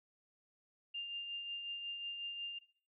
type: tone with tremolo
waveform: sine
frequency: 2800 Hz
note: F7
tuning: 4 cents sharp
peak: -38 dBFS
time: 0.94-2.59 s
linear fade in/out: 10 ms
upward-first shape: triangle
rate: 5.5 Hz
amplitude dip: 40%
effects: noise-tail reverb RT60 0.5 s tail -18 dB re dry